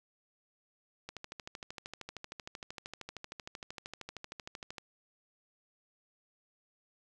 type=click train; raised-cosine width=0.2 ms; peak=-25 dBFS; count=49; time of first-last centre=1.09-4.782 s; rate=13 Hz; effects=none